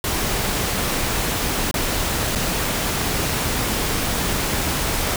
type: noise with dropouts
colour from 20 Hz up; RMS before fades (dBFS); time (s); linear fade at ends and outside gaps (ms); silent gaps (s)
pink; -22; 0.04-5.16; 2; 1.712-1.741 / 2.352-2.356
effects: none